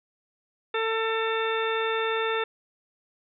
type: harmonic tone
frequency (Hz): 447.2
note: A4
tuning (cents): +28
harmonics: 1 / 2 / 3 / 4 / 5 / 6 / 8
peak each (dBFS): -27 / -33 / -31 / -33 / -38 / -36 / -36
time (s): 0.74-2.44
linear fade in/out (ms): 5
effects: none